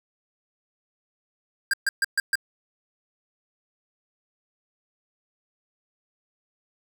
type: tone bursts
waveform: square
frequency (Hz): 1600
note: G6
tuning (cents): +35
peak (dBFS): -20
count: 5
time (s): 1.71-2.355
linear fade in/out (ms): 2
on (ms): 25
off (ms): 130
effects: none